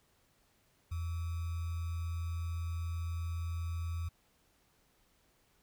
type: tone with sample-and-hold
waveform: sine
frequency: 83.9 Hz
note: E2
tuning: 31 cents sharp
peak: -34 dBFS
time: 0.91-4.09 s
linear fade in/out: 10 ms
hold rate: 1225 Hz
effects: pink hiss -71 dBFS RMS until 5.62 s